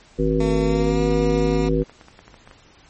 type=harmonic tone; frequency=53.4 Hz; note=G#1; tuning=49 cents sharp; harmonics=1 / 3 / 5 / 7 / 9; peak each=-23 / -23 / -23 / -23 / -23 dBFS; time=0.18-1.84 s; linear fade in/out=20 ms
type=tone with pitch glide; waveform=15% pulse; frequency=226.3 to 239.8 Hz; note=A3 to A#3; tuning=+49 to +49 cents; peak=-20 dBFS; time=0.4-1.69 s; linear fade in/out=5 ms; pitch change=+100 cents; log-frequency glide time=0.63-1.02 s
type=clicks; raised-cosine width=0.5 ms; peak=-28 dBFS; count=9; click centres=1.82 / 1.896 / 2.012 / 2.084 / 2.191 / 2.28 / 2.342 / 2.475 / 2.512 s
effects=pink hiss -51 dBFS RMS until 2.89 s + MP3 32 kbps